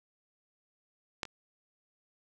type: clicks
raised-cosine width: 0.2 ms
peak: -15 / -28 dBFS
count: 2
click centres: 1.232 / 1.253 s
effects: none